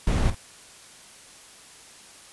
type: noise with echo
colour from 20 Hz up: brown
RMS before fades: -21 dBFS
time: 0.07-0.3 s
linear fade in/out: 2 ms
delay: 48 ms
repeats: 1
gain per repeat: -12 dB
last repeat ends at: 0.348 s
effects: white hiss -48 dBFS RMS until 2.32 s + resampled to 24000 Hz